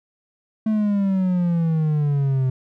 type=exponential sweep; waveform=triangle; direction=down; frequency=220 to 128.4 Hz; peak=-15 dBFS; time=0.66-2.5 s; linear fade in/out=5 ms; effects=none